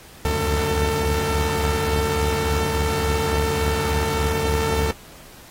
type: tone cluster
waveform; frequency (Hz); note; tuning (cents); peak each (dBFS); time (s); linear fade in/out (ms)
sawtooth; 71 / 74.5 / 91.7 / 447.8; C#2 / D2 / F#2 / A4; +42 / +25 / -15 / +30; -22 / -21 / -25 / -19; 0.25-4.91; 0
effects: pink hiss -45 dBFS RMS until 5.5 s + AAC 48 kbps